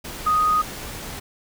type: tone in noise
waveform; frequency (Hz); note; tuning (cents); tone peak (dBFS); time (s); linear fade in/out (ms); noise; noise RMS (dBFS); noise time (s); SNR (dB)
sine; 1244.5; D#6; 0; -16; 0.26-0.62; 10; pink; -34; 0.04-1.2; +15
effects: none